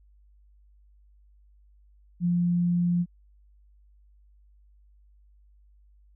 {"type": "tone", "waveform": "sine", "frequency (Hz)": 174.61, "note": "F3", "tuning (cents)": 0, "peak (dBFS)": -21, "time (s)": [2.2, 3.06], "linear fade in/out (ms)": 50, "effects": ["added 50 Hz sine -55 dBFS peak until 6.15 s"]}